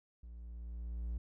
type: tone with level ramp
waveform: triangle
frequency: 58.27 Hz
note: A#1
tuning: in tune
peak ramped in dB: -46 to -33 dBFS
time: 0.23-1.18 s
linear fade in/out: 5 ms
effects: none